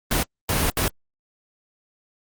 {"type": "noise bursts at uneven times", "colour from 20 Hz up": "pink", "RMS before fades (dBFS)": -21, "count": 3, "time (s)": [[0.11, 0.23], [0.49, 0.7], [0.77, 0.88]], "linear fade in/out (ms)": 2, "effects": ["Opus 24 kbps"]}